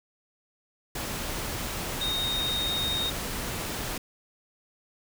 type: tone in noise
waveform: sine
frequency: 3713 Hz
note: A#7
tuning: 8 cents flat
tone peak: -27 dBFS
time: 2.01-3.1 s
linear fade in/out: 5 ms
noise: pink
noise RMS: -33 dBFS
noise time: 0.95-3.98 s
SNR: +3 dB
effects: none